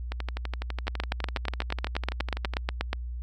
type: two click trains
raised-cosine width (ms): 0.3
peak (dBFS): -11 / -17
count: 18 / 30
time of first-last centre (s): 0.88-2.931 / 0.12-2.537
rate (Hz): 8.29 / 12
effects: added 60 Hz sine -32 dBFS peak until 3.22 s